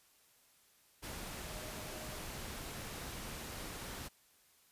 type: tone in noise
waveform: sine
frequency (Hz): 617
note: D#5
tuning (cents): -15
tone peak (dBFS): -53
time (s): 1.42-2.22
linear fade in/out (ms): 20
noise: pink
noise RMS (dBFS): -45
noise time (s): 1.02-4.09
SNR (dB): -11
effects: white hiss -68 dBFS RMS until 4.71 s + resampled to 32000 Hz